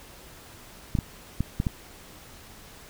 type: clicks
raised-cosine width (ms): 5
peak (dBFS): -12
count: 5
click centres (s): 0.952 / 0.988 / 1.406 / 1.601 / 1.668
effects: pink hiss -48 dBFS RMS until 2.89 s